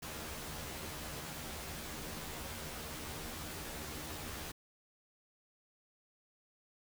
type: noise with comb filter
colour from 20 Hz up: pink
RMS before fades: -44 dBFS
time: 0.02-4.52 s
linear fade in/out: 10 ms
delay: 13 ms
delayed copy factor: +0.75
effects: none